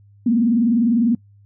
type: tone with vibrato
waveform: sine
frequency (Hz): 233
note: A#3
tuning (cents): -1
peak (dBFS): -13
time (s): 0.26-1.15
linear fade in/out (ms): 5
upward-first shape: triangle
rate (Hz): 20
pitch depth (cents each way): 170
effects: noise-tail reverb RT60 0.1 s tail -22 dB re dry + added 101 Hz sine -47 dBFS peak until 1.45 s